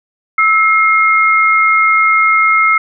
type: tone pair together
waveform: sine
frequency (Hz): 1306.7 / 2138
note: E6 / C7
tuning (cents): -16 / +37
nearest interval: major sixth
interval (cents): 853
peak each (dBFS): -10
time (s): 0.38-2.78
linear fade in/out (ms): 5
effects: none